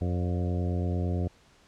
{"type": "harmonic tone with a mistuned harmonic", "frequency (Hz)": 88.9, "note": "F2", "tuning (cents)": 31, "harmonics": [1, 2, 3, 4, 5, 6, 7, 8], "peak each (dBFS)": [-27, -33, -37, -39, -41, -43, -44, -45], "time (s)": [0.01, 1.28], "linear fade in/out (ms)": 5, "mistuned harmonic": 7, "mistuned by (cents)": -45, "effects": ["pink hiss -60 dBFS RMS until 1.67 s", "low-pass 7000 Hz 12 dB/octave"]}